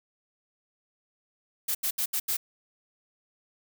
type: noise bursts at uneven times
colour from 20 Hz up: blue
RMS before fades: -28 dBFS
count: 5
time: 1.68-1.75 / 1.83-1.91 / 1.98-2.06 / 2.13-2.2 / 2.28-2.37 s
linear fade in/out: 10 ms
effects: none